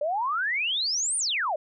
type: exponential two-way sweep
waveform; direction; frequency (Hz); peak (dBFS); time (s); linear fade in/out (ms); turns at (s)
sine; up then down; 566 to 9480 to 566; -24; 0.01-1.56; 5; 1.17
effects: none